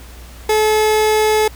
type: tone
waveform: 30% pulse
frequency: 430.6 Hz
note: A4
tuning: 37 cents flat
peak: -9 dBFS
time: 0.49-1.48 s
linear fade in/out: 5 ms
effects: added 60 Hz sine -35 dBFS peak until 1.55 s + pink hiss -41 dBFS RMS until 1.55 s